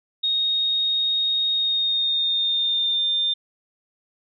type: tone with pitch glide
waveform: sine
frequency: 3729 to 3600 Hz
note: A#7 to A7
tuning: 0 to +39 cents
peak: -19 dBFS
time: 0.23-3.34 s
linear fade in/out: 10 ms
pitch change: -61 cents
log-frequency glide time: 1.52-3.01 s
effects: none